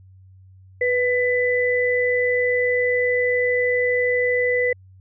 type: tone pair together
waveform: sine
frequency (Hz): 493.9 / 1996.8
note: B4 / B6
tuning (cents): 0 / +19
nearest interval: 2 octaves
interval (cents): 2419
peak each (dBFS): -19 / -21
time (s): 0.81-4.73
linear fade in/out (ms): 5
effects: added 94 Hz sine -45 dBFS peak until 5 s